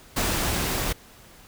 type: noise with level ramp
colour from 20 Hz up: pink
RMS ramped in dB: -24 to -27 dBFS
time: 0.16-0.93 s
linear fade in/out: 10 ms
effects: pink hiss -50 dBFS RMS until 1.47 s